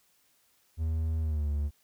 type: tone with pitch glide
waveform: triangle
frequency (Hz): 80 to 72.94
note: D#2 to D2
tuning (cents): +49 to -11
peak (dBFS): -25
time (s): 0.77-1.71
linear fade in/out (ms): 50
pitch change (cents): -160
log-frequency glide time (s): 1.2-1.49
effects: white hiss -68 dBFS RMS until 1.83 s